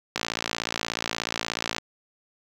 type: click train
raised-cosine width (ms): 0.2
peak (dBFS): -8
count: 93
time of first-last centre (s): 0.16-1.783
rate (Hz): 56.7
effects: high-pass 100 Hz 12 dB/octave + 8-bit